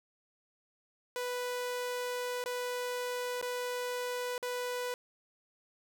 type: tone with dropouts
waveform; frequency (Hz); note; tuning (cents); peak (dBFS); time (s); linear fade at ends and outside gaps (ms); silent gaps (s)
sawtooth; 493.9; B4; 0; -30; 1.16-4.94; 1; 2.44-2.459 / 3.414-3.426 / 4.38-4.427
effects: none